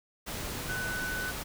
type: tone in noise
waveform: sine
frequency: 1497 Hz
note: F#6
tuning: 20 cents sharp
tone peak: -33 dBFS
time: 0.68-1.32 s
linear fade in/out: 20 ms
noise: pink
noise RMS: -37 dBFS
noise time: 0.26-1.44 s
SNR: +1 dB
effects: none